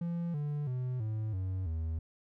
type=tone with pitch steps; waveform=triangle; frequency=170.8 / 146.98 / 126.49 / 108.85 / 93.67 / 80.61 Hz; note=F3 / D3 / B2 / A2 / F#2 / E2; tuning=-38 / +2 / +42 / -18 / +22 / -38 cents; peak=-30 dBFS; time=0.01-1.99 s; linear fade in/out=5 ms; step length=330 ms; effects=none